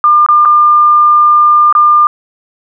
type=tone with dropouts; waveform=sine; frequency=1200 Hz; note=D6; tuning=37 cents sharp; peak=-3 dBFS; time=0.04-2.07 s; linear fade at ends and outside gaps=1 ms; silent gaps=0.263-0.287 / 0.451-0.456 / 1.726-1.751 s; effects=none